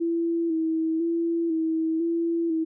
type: tone with vibrato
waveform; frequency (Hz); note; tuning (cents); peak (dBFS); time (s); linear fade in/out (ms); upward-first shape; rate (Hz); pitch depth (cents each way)
sine; 328.6; E4; -5; -22; 0-2.65; 20; square; 1; 35
effects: none